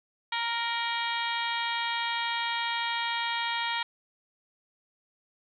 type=harmonic tone with a mistuned harmonic; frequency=466.2 Hz; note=A#4; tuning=in tune; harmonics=2 / 3 / 4 / 5 / 6 / 7 / 8 / 9; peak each=-32 / -38 / -35 / -36 / -41 / -36 / -39 / -44 dBFS; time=0.32-3.83 s; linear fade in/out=5 ms; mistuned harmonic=6; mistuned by=+47 cents; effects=none